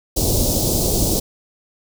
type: band-stop noise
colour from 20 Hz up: pink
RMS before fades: -18 dBFS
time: 0.16-1.2 s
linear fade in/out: 10 ms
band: 650 to 4500 Hz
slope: 24 dB/octave
effects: none